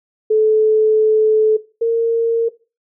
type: tone pair in turn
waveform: sine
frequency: 433.8 / 459.6 Hz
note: A4 / A#4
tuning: -25 / -25 cents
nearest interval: minor second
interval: 100 cents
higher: second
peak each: -10 / -12 dBFS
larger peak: first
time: 0.3-1.57 / 1.81-2.49 s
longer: first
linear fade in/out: 10 ms
effects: noise-tail reverb RT60 0.3 s tail -17 dB re dry